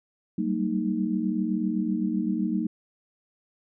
sine tone cluster, 190.3 / 198.1 / 229.8 / 310.7 Hz, F#3 / G3 / A#3 / D#4, +49 / +18 / -25 / -2 cents, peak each -29 / -32 / -28 / -29 dBFS, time 0.38-2.67 s, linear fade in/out 5 ms, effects none

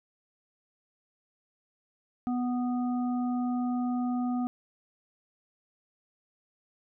harmonic tone, 246.9 Hz, B3, in tune, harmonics 1 / 3 / 5, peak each -27 / -37 / -44 dBFS, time 2.27-4.47 s, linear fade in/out 0 ms, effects none

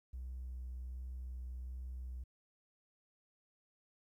triangle tone with vibrato, 62.8 Hz, B1, 30 cents sharp, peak -38 dBFS, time 0.13-2.24 s, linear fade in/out 10 ms, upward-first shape sine, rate 1.3 Hz, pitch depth 12 cents each way, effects tanh soft clip ceiling -39 dBFS + 13-bit

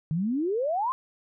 sine exponential sweep, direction up, 149.1 to 1080 Hz, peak -24 dBFS, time 0.11-0.92 s, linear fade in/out 0 ms, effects none

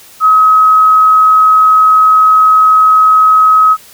sine tone, 1274 Hz, D#6, 41 cents sharp, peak -3 dBFS, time 0.2-3.77 s, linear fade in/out 50 ms, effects white hiss -38 dBFS RMS until 3.93 s

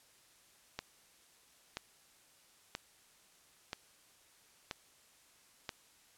click train, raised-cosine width 0.2 ms, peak -21 dBFS, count 6, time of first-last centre 0.79-5.692 s, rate 1.02 Hz, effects white hiss -65 dBFS RMS until 6.17 s + low-pass 11000 Hz 12 dB/octave

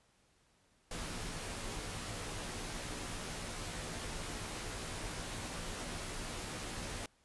pink noise with comb filter, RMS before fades -42 dBFS, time 0.91-7.06 s, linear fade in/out 2 ms, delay 15 ms, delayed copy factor -0.55, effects pink hiss -71 dBFS RMS until 7.24 s + resampled to 24000 Hz

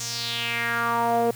sawtooth tone with band-pass filter sweep, 234.2 Hz, A#3, 8 cents sharp, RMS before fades -25 dBFS, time 0-1.31 s, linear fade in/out 5 ms, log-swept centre 6700 to 520 Hz, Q 3.5, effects added 119 Hz sine -40 dBFS peak until 1.35 s + white hiss -44 dBFS RMS until 1.35 s

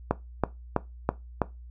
click train, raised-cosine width 1 ms, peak -8 dBFS, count 5, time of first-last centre 0.11-1.417 s, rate 3.06 Hz, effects noise-tail reverb RT60 0.2 s tail -17 dB re dry + added 60 Hz sine -42 dBFS peak until 1.7 s

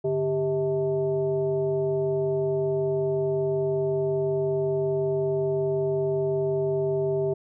sine tone with frequency modulation, 394.7 Hz, G4, 12 cents sharp, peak -22 dBFS, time 0.04-7.34 s, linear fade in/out 10 ms, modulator 248 Hz, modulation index 0.79, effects none

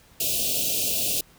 white band-stop noise, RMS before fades -25 dBFS, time 0.2-1.21 s, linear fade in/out 5 ms, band 710 to 2500 Hz, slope 96 dB/octave, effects pink hiss -55 dBFS RMS until 1.38 s

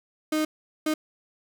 35% pulse tone bursts at uneven times, 309.3 Hz, D#4, 10 cents flat, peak -21 dBFS, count 2, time 0.32-0.45 / 0.86-0.94 s, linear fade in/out 5 ms, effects none

